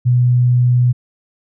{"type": "tone", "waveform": "sine", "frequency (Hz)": 123.47, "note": "B2", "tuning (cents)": 0, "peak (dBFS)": -9, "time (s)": [0.05, 0.93], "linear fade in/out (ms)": 20, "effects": []}